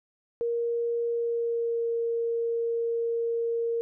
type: tone with pitch glide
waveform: sine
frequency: 469.2 to 464.1 Hz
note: A#4 to A#4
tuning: +11 to -8 cents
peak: -25 dBFS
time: 0.41-3.81 s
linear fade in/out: 0 ms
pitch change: -19 cents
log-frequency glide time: 1.05-1.89 s
effects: none